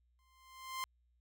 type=tone with exponential growth; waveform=sawtooth; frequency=1046.5 Hz; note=C6; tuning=in tune; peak=-32 dBFS; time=0.19-0.84 s; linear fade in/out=0 ms; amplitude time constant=140 ms; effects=added 60 Hz sine -70 dBFS peak until 1.2 s